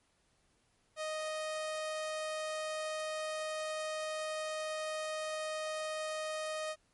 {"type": "tone", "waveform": "sawtooth", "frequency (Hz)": 622.3, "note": "D#5", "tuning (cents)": 0, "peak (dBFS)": -32, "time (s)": [0.96, 6.76], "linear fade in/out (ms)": 50, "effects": ["pink hiss -73 dBFS RMS until 6.93 s", "MP3 48 kbps"]}